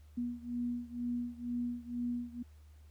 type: beating tone pair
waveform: sine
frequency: 240.7 / 242.8 Hz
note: B3 / B3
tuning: -44 / -29 cents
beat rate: 2.1 Hz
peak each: -37 / -39 dBFS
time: 0.17-2.43 s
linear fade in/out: 10 ms
effects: added 75 Hz sine -54 dBFS peak until 2.9 s + pink hiss -71 dBFS RMS until 2.9 s